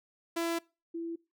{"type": "tone pair in turn", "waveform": ["sawtooth", "sine"], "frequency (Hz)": [335.2, 333.9], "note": ["E4", "E4"], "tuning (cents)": [29, 22], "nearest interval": "unison", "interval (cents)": 7, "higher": "first", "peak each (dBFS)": [-26, -34], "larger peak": "first", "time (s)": [[0.36, 0.59], [0.94, 1.16]], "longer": "first", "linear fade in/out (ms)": 10, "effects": ["noise-tail reverb RT60 0.3 s tail -24 dB re dry"]}